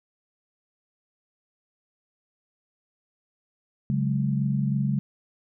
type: chord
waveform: sine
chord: C# suspended fourth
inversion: none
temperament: just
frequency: 138.59 / 184.79 / 207.9 Hz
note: C#3 / F#3 / G#3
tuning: 0 / -2 / +2 cents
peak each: -24 / -30 / -27 dBFS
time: 3.9-4.99 s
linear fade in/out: 0 ms
effects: none